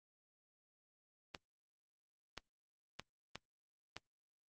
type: clicks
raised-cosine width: 0.2 ms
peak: -26 dBFS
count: 5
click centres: 1.348 / 2.377 / 2.996 / 3.356 / 3.966 s
effects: Opus 24 kbps